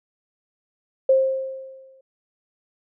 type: tone with exponential decay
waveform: sine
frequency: 530 Hz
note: C5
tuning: 22 cents sharp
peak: -11 dBFS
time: 1.09-2.01 s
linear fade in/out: 5 ms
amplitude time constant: 200 ms
effects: none